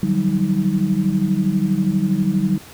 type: tone cluster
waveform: sine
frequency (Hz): 150.8 / 182.8 / 195.2 / 315.8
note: D3 / F#3 / G3 / D#4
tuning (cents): +46 / -21 / -7 / +26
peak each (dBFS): -25 / -20 / -18 / -26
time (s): 0.03-2.58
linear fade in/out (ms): 2
effects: pink hiss -41 dBFS RMS until 2.73 s